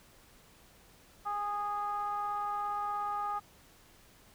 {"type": "ring-modulated tone", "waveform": "triangle", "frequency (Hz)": 207.7, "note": "G#3", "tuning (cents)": 0, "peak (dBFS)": -27, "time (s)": [1.25, 3.4], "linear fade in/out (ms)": 20, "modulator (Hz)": 1030, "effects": ["pink hiss -60 dBFS RMS until 4.34 s"]}